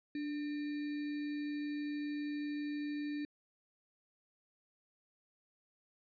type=tone with sample-and-hold; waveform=sine; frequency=293.7 Hz; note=D4; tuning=in tune; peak=-36 dBFS; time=0.15-3.25 s; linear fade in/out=2 ms; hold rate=2100 Hz; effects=resampled to 11025 Hz